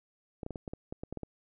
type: clicks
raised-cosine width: 2 ms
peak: -25 dBFS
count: 11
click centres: 0.432 / 0.464 / 0.507 / 0.558 / 0.678 / 0.735 / 0.925 / 1.035 / 1.126 / 1.173 / 1.233 s
effects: none

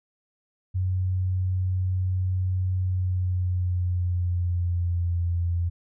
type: tone with pitch glide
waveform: sine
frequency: 92.5 to 86.31 Hz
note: F#2 to F2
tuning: 0 to -20 cents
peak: -22 dBFS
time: 0.74-5.7 s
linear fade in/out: 20 ms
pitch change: -120 cents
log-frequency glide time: 2.79-5.21 s
effects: none

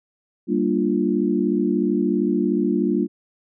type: chord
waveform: sine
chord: G minor seventh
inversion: none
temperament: equal with one note detuned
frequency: 196 / 233.1 / 296 / 349.2 Hz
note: G3 / Bb3 / D4 / F4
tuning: 0 / 0 / +14 / 0 cents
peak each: -23 dBFS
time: 0.47-3.08 s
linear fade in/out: 50 ms
effects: none

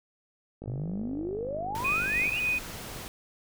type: click train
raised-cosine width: 2 ms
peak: -27 dBFS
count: 85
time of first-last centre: 0.62-2.277 s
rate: 50.7 Hz
type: exponential sweep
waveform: sine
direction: up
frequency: 114.1 to 2962 Hz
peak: -31 dBFS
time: 0.67-2.4 s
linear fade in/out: 10 ms
type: noise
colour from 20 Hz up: pink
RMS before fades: -40 dBFS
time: 1.75-3.08 s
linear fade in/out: 0 ms
type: tone with tremolo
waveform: sine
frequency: 2490 Hz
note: D#7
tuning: 1 cent sharp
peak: -24 dBFS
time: 1.84-2.59 s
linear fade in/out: 10 ms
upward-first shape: sine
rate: 3.4 Hz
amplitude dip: 45%
effects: none

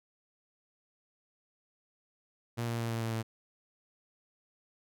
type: tone with pitch steps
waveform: sawtooth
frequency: 117.8 / 116.72 / 115.64 / 114.58 / 113.52 / 112.48 Hz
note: A#2 / A#2 / A#2 / A#2 / A#2 / A2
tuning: +19 / +3 / -13 / -29 / -45 / +39 cents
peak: -28 dBFS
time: 2.57-3.23 s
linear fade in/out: 20 ms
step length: 110 ms
effects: none

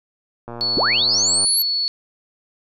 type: click train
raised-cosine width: 1 ms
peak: -19 dBFS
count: 115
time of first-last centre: 0.48-1.446 s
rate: 118 Hz
type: tone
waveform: sine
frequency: 4415 Hz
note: C#8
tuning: 8 cents flat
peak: -18 dBFS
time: 0.61-1.88 s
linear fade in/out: 0 ms
type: linear sweep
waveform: sine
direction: up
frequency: 185 to 11840 Hz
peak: -17 dBFS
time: 0.77-1.62 s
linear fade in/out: 0 ms
effects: none

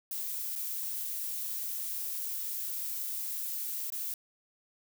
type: noise with dropouts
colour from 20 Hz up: violet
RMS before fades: -36 dBFS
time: 0.11-4.14 s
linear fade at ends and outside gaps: 2 ms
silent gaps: 0.555-0.559 / 3.902-3.922 s
effects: none

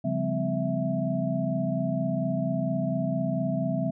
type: tone cluster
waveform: sine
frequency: 138.4 / 174 / 198.3 / 256.6 / 657 Hz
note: C#3 / F3 / G3 / C4 / E5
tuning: -2 / -6 / +20 / -34 / -6 cents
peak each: -31 dBFS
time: 0.04-3.91 s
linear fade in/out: 10 ms
effects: none

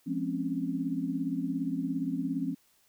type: chord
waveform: sine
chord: Db major seventh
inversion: first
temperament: just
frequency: 173.24 / 207.9 / 259.9 / 277.2 Hz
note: F3 / Ab3 / C4 / Db4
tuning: -14 / +2 / -11 / 0 cents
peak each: -36 / -39 / -33 / -33 dBFS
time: 0.06-2.55 s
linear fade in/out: 20 ms
effects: white hiss -67 dBFS RMS until 2.88 s

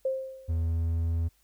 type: tone with exponential decay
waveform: sine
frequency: 528 Hz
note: C5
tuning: 16 cents sharp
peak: -23 dBFS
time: 0.05-0.7 s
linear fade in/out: 5 ms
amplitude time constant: 140 ms
type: tone with pitch glide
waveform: triangle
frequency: 82.41 to 83.03 Hz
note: E2 to E2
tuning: 0 to +13 cents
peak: -23 dBFS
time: 0.48-1.29 s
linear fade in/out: 20 ms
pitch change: +13 cents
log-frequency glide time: 0.63-1.17 s
effects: added 50 Hz sine -68 dBFS peak until 1.43 s + white hiss -68 dBFS RMS until 1.43 s

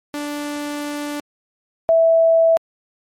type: tone pair in turn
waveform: sawtooth / sine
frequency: 292.7 / 657.1 Hz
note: D4 / E5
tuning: -6 / -6 cents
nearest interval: octave + major second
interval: 1400 cents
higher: second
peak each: -20 / -10 dBFS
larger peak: second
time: 0.14-1.2 / 1.89-2.57 s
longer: first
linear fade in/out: 0 ms
effects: MP3 64 kbps

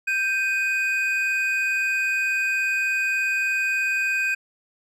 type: tone pair together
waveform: triangle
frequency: 1569.2 / 2491 Hz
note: G6 / D#7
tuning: +1 / +1 cents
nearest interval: minor sixth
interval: 800 cents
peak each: -23 / -21 dBFS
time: 0.07-4.35 s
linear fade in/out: 10 ms
effects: none

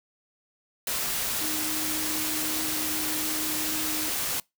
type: tone in noise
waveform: sine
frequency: 309.2 Hz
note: D#4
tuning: 11 cents flat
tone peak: -35 dBFS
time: 1.41-4.09 s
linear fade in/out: 2 ms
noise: white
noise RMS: -29 dBFS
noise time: 0.87-4.4 s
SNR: -9 dB
effects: noise-tail reverb RT60 0.2 s tail -25 dB re dry

